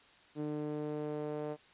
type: tone with band-pass filter sweep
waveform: sawtooth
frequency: 150 Hz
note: D3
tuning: 37 cents sharp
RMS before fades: -38 dBFS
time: 0.35-1.57 s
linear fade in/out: 50 ms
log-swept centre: 340 to 530 Hz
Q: 2.2
effects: white hiss -61 dBFS RMS until 1.73 s + resampled to 8000 Hz